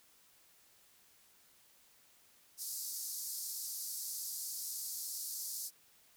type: band-pass noise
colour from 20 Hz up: white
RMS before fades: -42 dBFS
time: 2.57-5.71 s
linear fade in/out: 50 ms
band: 4500 to 15000 Hz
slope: 48 dB/octave
effects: white hiss -66 dBFS RMS until 6.16 s